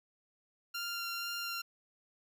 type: tone with vibrato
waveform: 15% pulse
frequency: 1388 Hz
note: F6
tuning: 11 cents flat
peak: -30 dBFS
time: 0.74-1.62 s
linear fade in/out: 10 ms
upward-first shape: sine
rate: 2.1 Hz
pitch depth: 10 cents each way
effects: none